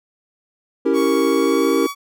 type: chord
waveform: triangle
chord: C# diminished seventh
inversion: none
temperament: equal with one note detuned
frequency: 277.2 / 329.6 / 392 / 464.6 Hz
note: C#4 / E4 / G4 / Bb4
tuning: 0 / 0 / 0 / -6 cents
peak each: -18 dBFS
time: 0.85-1.87 s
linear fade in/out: 10 ms
type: tone with pitch glide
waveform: sawtooth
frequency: 1115 to 1133.2 Hz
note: C#6 to C#6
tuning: +10 to +38 cents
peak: -21 dBFS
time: 0.93-1.95 s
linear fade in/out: 50 ms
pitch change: +28 cents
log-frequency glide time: 1.29-1.78 s
effects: none